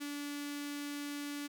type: tone with notch filter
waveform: sawtooth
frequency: 288.8 Hz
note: D4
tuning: 29 cents flat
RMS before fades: -41 dBFS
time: 0-1.48 s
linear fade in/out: 20 ms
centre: 680 Hz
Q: 0.52
effects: none